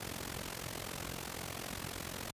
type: noise with amplitude modulation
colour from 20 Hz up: pink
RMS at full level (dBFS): -38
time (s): 0-2.31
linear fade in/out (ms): 10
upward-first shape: sine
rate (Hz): 44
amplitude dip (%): 85
effects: high-pass 60 Hz 12 dB/octave + resampled to 32000 Hz